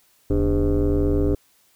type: tone with frequency modulation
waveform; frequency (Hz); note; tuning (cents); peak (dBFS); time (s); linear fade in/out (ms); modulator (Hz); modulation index
sine; 185; F#3; 0; -15; 0.3-1.35; 5; 108; 2.5
effects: tanh soft clip ceiling -14 dBFS + white hiss -60 dBFS RMS until 1.75 s